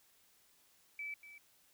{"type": "tone with echo", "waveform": "sine", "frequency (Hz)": 2308, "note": "D7", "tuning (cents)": -31, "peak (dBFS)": -40, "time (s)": [0.99, 1.14], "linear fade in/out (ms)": 2, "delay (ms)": 240, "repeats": 1, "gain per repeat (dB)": -12, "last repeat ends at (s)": 1.38, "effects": ["white hiss -69 dBFS RMS until 1.73 s"]}